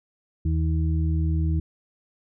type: harmonic tone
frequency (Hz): 80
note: D#2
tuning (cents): +49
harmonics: 1 / 2 / 4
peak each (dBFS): -21 / -27 / -33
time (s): 0.45-1.6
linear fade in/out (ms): 5
effects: none